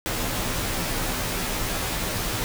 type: noise with comb filter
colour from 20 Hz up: pink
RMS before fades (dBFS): -27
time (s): 0.06-2.44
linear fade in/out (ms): 0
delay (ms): 14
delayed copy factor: -0.8
effects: none